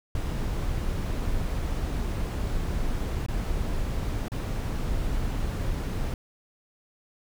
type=noise with dropouts; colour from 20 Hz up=brown; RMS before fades=-28 dBFS; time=0.15-6.14 s; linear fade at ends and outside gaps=2 ms; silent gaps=3.263-3.284 / 4.283-4.318 s; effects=none